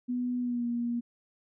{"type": "tone with pitch glide", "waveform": "sine", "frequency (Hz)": [246.9, 237.8], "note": ["B3", "A#3"], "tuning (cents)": [0, 35], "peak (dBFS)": -28, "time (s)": [0.08, 1.01], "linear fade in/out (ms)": 20, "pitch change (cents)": -65, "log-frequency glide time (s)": [0.4, 0.66], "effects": []}